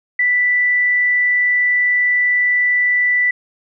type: tone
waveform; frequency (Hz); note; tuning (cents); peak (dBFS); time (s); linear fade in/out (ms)
sine; 1975.5; B6; 0; -12; 0.19-3.31; 5
effects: none